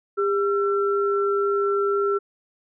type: tone pair together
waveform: sine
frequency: 401.1 / 1349 Hz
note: G4 / E6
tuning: +40 / +40 cents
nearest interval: octave + major sixth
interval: 2100 cents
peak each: -20 / -25 dBFS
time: 0.17-2.19 s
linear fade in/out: 20 ms
effects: none